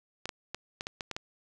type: clicks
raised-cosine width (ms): 0.2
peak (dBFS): -18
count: 8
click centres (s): 0.256 / 0.292 / 0.546 / 0.809 / 0.869 / 1.008 / 1.113 / 1.165
effects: none